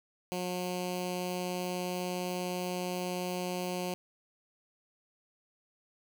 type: tone with notch filter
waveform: 10% pulse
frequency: 180.3 Hz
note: F#3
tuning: 45 cents flat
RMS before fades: -35 dBFS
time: 0.32-3.94 s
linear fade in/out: 0 ms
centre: 1300 Hz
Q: 1.2
effects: none